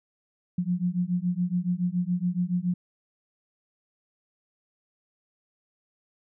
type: beating tone pair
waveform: sine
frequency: 174.61 / 181.71 Hz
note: F3 / F#3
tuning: 0 / -31 cents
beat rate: 7.1 Hz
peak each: -27 dBFS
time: 0.58-2.74 s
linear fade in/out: 5 ms
effects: none